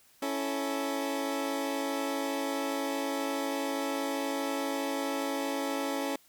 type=chord; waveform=20% pulse; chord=A major; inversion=first; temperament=equal; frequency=277.2 / 329.6 / 440 Hz; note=C#4 / E4 / A4; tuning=0 / 0 / 0 cents; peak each=-27 / -33 / -33 dBFS; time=0.22-6.16 s; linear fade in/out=5 ms; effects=white hiss -62 dBFS RMS until 6.28 s